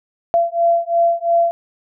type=beating tone pair; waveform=sine; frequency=679 / 681.9 Hz; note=F5 / F5; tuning=-49 / -42 cents; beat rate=2.9 Hz; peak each=-16 dBFS; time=0.34-1.51 s; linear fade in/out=0 ms; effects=none